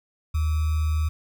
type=tone with sample-and-hold; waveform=sine; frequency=77.78 Hz; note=D#2; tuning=in tune; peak=-20 dBFS; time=0.34-1.09 s; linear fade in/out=10 ms; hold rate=1225 Hz; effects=none